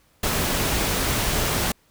pink noise, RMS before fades -23 dBFS, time 0.23-1.72 s, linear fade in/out 5 ms, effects pink hiss -61 dBFS RMS until 1.9 s

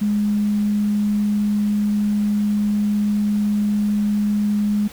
sine tone, 207.7 Hz, G#3, in tune, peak -16 dBFS, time 0.01-4.88 s, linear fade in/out 10 ms, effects pink hiss -41 dBFS RMS until 4.92 s

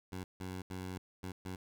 15% pulse tone bursts at uneven times, 92.5 Hz, F#2, in tune, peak -34 dBFS, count 5, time 0.12-0.24 / 0.4-0.62 / 0.7-0.98 / 1.23-1.32 / 1.45-1.56 s, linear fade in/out 5 ms, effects none

